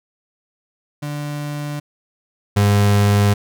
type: tone pair in turn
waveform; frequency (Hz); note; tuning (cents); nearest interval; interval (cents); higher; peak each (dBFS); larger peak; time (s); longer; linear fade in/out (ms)
35% pulse; 146.83 / 101.98; D3 / G#2; 0 / -31; tritone; 631; first; -22 / -10; second; 1.02-1.8 / 2.56-3.34; neither; 10
effects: none